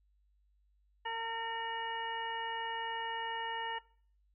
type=harmonic tone with a mistuned harmonic; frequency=455.7 Hz; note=A#4; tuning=39 cents flat; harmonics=1 / 2 / 3 / 4 / 5 / 6; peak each=-46 / -37 / -51 / -41 / -53 / -44 dBFS; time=1.05-3.79 s; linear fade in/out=10 ms; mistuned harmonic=6; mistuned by=+94 cents; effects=noise-tail reverb RT60 0.5 s tail -21 dB re dry + added 50 Hz sine -68 dBFS peak until 4.34 s